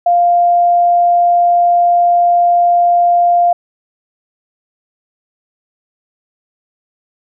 sine tone, 698.5 Hz, F5, in tune, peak -7 dBFS, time 0.06-3.53 s, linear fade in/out 5 ms, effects none

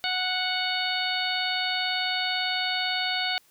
harmonic tone, 738 Hz, F#5, 5 cents flat, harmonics 1 / 2 / 3 / 4 / 5 / 6, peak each -32 / -32 / -32 / -32 / -32 / -32 dBFS, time 0.04-3.38 s, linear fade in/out 0 ms, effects white hiss -61 dBFS RMS until 3.5 s

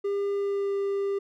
triangle tone with pitch glide, 401.3 to 397.4 Hz, G4 to G4, +41 to +24 cents, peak -23 dBFS, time 0.04-1.19 s, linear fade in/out 10 ms, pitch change -17 cents, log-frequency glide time 0.33-0.76 s, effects none

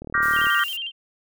click train, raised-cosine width 2 ms, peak -23 dBFS, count 18, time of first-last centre 0.02-0.469 s, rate 37.9 Hz
sine chord, G minor seventh, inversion second, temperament just, 1176 / 1411.2 / 1568 / 1881.6 Hz, D6 / F6 / G6 / Bb6, +2 / +18 / 0 / +16 cents, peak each -23 dBFS, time 0.14-0.64 s, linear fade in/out 5 ms
blue noise, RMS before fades -38 dBFS, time 0.22-0.77 s, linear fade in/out 10 ms
sine tone with vibrato, 2960 Hz, F#7, in tune, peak -27 dBFS, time 0.32-0.92 s, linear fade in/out 50 ms, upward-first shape square, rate 11 Hz, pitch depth 100 cents each way
effects none

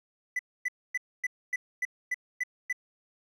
triangle tone bursts, 1993 Hz, B6, 15 cents sharp, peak -25 dBFS, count 9, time 0.36-2.728 s, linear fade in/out 5 ms, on 32 ms, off 260 ms, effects none

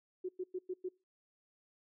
sine tone bursts, 367.5 Hz, F#4, 12 cents flat, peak -35 dBFS, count 5, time 0.24-0.89 s, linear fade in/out 10 ms, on 50 ms, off 100 ms, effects noise-tail reverb RT60 0.3 s tail -24 dB re dry

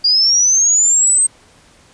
sine linear sweep, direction up, 4761 to 8372 Hz, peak -9 dBFS, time 0.04-1.27 s, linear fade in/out 10 ms, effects pink hiss -48 dBFS RMS until 1.93 s + resampled to 22050 Hz

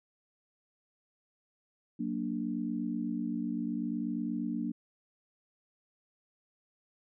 sine chord, Gb augmented, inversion none, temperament equal, 185 / 233.1 / 293.7 Hz, Gb3 / Bb3 / D4, 0 / 0 / 0 cents, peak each -38 / -34 / -36 dBFS, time 1.99-4.72 s, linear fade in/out 10 ms, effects none

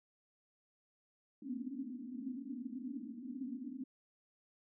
white band-pass noise, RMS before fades -44 dBFS, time 1.42-3.84 s, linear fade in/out 5 ms, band 230 to 280 Hz, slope 96 dB/octave, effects none

